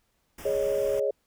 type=band-stop noise; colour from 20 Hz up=pink; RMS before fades=-43 dBFS; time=0.38-1 s; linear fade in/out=5 ms; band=3500 to 4900 Hz; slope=96 dB/octave
type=chord; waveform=sine; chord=Ab suspended fourth; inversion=none; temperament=equal; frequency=415.3 / 554.4 / 622.3 Hz; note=Ab4 / Db5 / Eb5; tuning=0 / 0 / 0 cents; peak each=-28 / -26 / -31 dBFS; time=0.45-1.11 s; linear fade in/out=5 ms
effects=pink hiss -72 dBFS RMS until 1.26 s